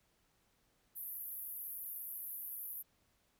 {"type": "band-pass noise", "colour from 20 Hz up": "white", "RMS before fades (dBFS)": -45, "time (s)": [0.95, 2.83], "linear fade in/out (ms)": 20, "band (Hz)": [11000, 15000], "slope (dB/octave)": 96, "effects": ["pink hiss -75 dBFS RMS until 3.39 s"]}